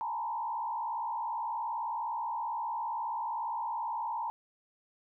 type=tone with frequency modulation; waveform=sine; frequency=921 Hz; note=A#5; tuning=21 cents flat; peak=-32 dBFS; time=0.01-4.3 s; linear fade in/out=0 ms; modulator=59.6 Hz; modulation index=1.2; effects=none